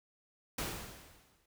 pink noise with exponential decay, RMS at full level -35 dBFS, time 0.58-1.46 s, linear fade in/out 5 ms, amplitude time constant 190 ms, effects none

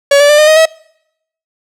45% pulse tone with pitch steps, 564 / 578.9 / 594.1 / 609.7 / 625.8 / 642.3 Hz, C#5 / D5 / D5 / D#5 / D#5 / E5, +30 / -25 / +20 / -35 / +10 / -45 cents, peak -4 dBFS, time 0.11-0.656 s, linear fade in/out 5 ms, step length 91 ms, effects noise-tail reverb RT60 0.8 s tail -26 dB re dry + low-pass 10000 Hz 12 dB/octave

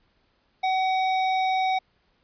square tone, 754 Hz, F#5, 32 cents sharp, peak -22 dBFS, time 0.63-1.79 s, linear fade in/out 10 ms, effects pink hiss -67 dBFS RMS until 2.23 s + resampled to 11025 Hz

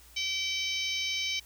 harmonic tone, 768 Hz, G5, 36 cents flat, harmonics 3 / 4 / 5 / 6 / 7 / 8, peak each -34 / -34 / -37 / -41 / -38 / -40 dBFS, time 0.16-1.4 s, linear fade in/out 10 ms, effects added 60 Hz sine -56 dBFS peak until 1.45 s + white hiss -56 dBFS RMS until 1.45 s

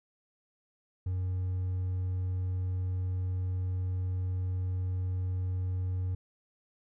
triangle tone with hard clipping, 92 Hz, F#2, 9 cents flat, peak -30 dBFS, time 1.06-6.15 s, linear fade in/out 5 ms, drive 5 dB, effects none

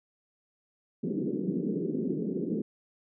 pink band-pass noise, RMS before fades -31 dBFS, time 1.03-2.62 s, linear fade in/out 10 ms, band 170 to 420 Hz, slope 48 dB/octave, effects none

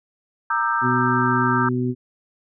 sine chord, E half-diminished seventh, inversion second, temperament equal with one note detuned, 932.3 / 1198.6 / 1318.5 / 1568 Hz, Bb5 / D6 / E6 / G6, 0 / +35 / 0 / 0 cents, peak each -24 dBFS, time 0.5-1.69 s, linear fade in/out 5 ms
harmonic tone, 124.8 Hz, B2, 19 cents sharp, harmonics 1 / 2 / 3, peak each -24 / -22 / -27 dBFS, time 0.81-1.95 s, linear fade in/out 50 ms
effects none

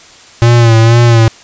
square tone with vibrato, 116 Hz, A#2, 8 cents flat, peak -4 dBFS, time 0.42-1.28 s, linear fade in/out 0 ms, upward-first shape sine, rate 2.1 Hz, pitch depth 50 cents each way, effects white hiss -37 dBFS RMS until 1.43 s + resampled to 16000 Hz

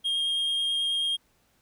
triangle tone with vibrato, 3231 Hz, G#7, 48 cents flat, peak -23 dBFS, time 0.04-1.17 s, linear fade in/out 20 ms, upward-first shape triangle, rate 9.2 Hz, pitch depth 9 cents each way, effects pink hiss -67 dBFS RMS until 1.61 s

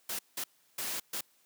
white noise bursts at uneven times, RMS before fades -36 dBFS, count 4, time 0.09-0.19 / 0.37-0.44 / 0.78-1 / 1.13-1.21 s, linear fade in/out 5 ms, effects white hiss -68 dBFS RMS until 1.45 s + high-pass 150 Hz 12 dB/octave

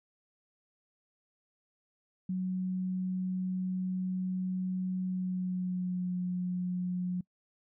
sine tone with pitch glide, 185 to 180.36 Hz, F#3 to F#3, 0 to -44 cents, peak -30 dBFS, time 2.29-7.21 s, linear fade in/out 5 ms, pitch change -44 cents, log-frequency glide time 5.03-6.16 s, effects noise-tail reverb RT60 0.1 s tail -25 dB re dry

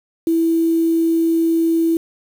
sine tone with quantisation, 329.6 Hz, E4, in tune, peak -13 dBFS, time 0.27-1.97 s, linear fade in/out 2 ms, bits 6, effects none

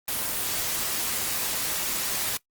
white noise, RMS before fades -28 dBFS, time 0.08-2.37 s, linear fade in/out 2 ms, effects noise-tail reverb RT60 0.1 s tail -20 dB re dry + Opus 24 kbps

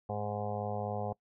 harmonic tone, 103.83 Hz, G#2, in tune, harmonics 1 / 2 / 4 / 5 / 6 / 7 / 8 / 9 / 10, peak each -39 / -42 / -43 / -40 / -44 / -39 / -43 / -53 / -52 dBFS, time 0.09-1.13 s, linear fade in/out 5 ms, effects noise-tail reverb RT60 0.1 s tail -23 dB re dry

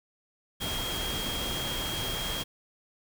sine tone in noise, 3246 Hz, G#7, 40 cents flat, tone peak -34 dBFS, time 0.6-2.44 s, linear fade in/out 20 ms, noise pink, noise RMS -34 dBFS, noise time 0.6-2.44 s, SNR -3 dB, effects none

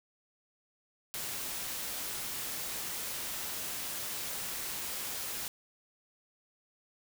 white noise, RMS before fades -38 dBFS, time 1.14-5.48 s, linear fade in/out 0 ms, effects none

